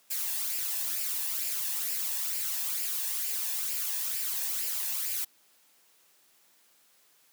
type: noise with flanger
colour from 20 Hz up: blue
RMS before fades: -32 dBFS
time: 0.1-5.25 s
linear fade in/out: 10 ms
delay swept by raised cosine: 0.4 to 1.17 ms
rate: 2.2 Hz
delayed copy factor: +0.5
effects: white hiss -64 dBFS RMS until 7.32 s + high-pass 200 Hz 12 dB/octave